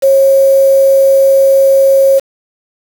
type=tone with quantisation; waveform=sine; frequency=543 Hz; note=C#5; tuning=36 cents flat; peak=-4 dBFS; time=0.02-2.2 s; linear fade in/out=20 ms; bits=4; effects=none